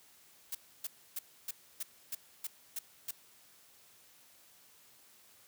blue noise bursts, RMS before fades -38 dBFS, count 9, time 0.52-3.11 s, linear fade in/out 5 ms, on 30 ms, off 290 ms, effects white hiss -62 dBFS RMS until 5.47 s + high-pass 60 Hz 12 dB/octave

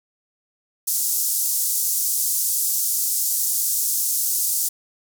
white band-pass noise, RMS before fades -22 dBFS, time 0.87-4.69 s, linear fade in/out 10 ms, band 5900 to 16000 Hz, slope 24 dB/octave, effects none

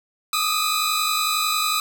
sawtooth tone cluster, 1215 / 1266 / 3984 Hz, D#6 / D#6 / B7, -42 / +30 / +14 cents, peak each -21 dBFS, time 0.33-1.8 s, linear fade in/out 2 ms, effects 8-bit

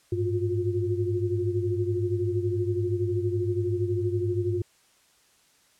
sine tone cluster, 100.3 / 109.2 / 352.7 / 365.1 Hz, G2 / A2 / F4 / F#4, +40 / -13 / +17 / -23 cents, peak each -28 / -33 / -27 / -34 dBFS, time 0.12-4.62 s, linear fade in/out 5 ms, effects white hiss -62 dBFS RMS until 5.79 s + low-pass 10000 Hz 12 dB/octave

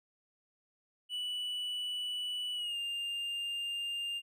triangle tone with pitch glide, 2959 to 2803 Hz, F#7 to F7, -1 to +6 cents, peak -33 dBFS, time 1.09-4.22 s, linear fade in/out 50 ms, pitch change -93 cents, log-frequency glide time 2.54-2.77 s, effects none

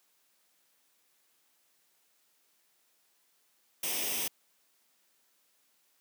white noise with comb filter, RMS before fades -33 dBFS, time 3.83-4.28 s, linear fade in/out 5 ms, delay 0.35 ms, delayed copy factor +0.65, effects white hiss -71 dBFS RMS until 6 s + high-pass 200 Hz 12 dB/octave

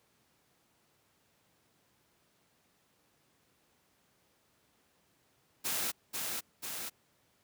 white noise with echo, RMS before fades -34 dBFS, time 5.64-5.92 s, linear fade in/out 20 ms, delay 490 ms, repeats 2, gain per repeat -3 dB, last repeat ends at 6.9 s, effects pink hiss -71 dBFS RMS until 7.43 s + high-pass 100 Hz 12 dB/octave

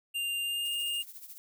square tone with pitch glide, 2794 to 2826 Hz, F7 to F7, 0 to +20 cents, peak -31 dBFS, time 0.14-1.03 s, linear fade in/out 20 ms, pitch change +20 cents, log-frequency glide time 0.42-0.69 s
violet noise with tremolo, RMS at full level -44 dBFS, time 0.65-1.38 s, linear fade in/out 0 ms, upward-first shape triangle, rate 14 Hz, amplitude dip 75%
effects none

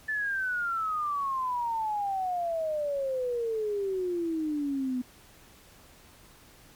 sine exponential sweep, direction down, 1760 to 246.9 Hz, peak -27 dBFS, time 0.08-5.02 s, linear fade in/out 10 ms, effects pink hiss -55 dBFS RMS until 6.75 s + MP3 96 kbps

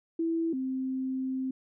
sine tone pair in turn, 329.6 / 261.6 Hz, E4 / C4, 0 / 0 cents, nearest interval major third, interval 400 cents, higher first, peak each -26 / -29 dBFS, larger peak first, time 0.19-0.53 / 0.53-1.51 s, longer second, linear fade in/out 5 ms, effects none

